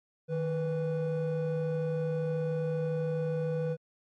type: tone pair together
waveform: triangle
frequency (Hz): 155.56 / 493.9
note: D#3 / B4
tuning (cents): 0 / 0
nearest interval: octave + minor sixth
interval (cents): 2000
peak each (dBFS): -28 / -28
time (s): 0.28-3.77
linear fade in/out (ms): 50
effects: tanh soft clip ceiling -23 dBFS + MP3 48 kbps